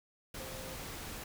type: tone in noise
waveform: sine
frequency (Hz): 523.3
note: C5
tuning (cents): 0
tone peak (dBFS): -48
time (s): 0.4-0.75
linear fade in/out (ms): 5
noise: pink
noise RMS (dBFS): -44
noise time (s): 0.34-1.24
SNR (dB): -7
effects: none